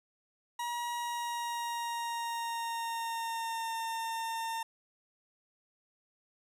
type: tone with pitch glide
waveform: 40% pulse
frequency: 955 to 908.2 Hz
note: A#5 to A#5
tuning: +42 to -45 cents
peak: -33 dBFS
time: 0.59-4.63 s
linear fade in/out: 5 ms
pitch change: -87 cents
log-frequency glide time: 0.95-3.74 s
effects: resampled to 32000 Hz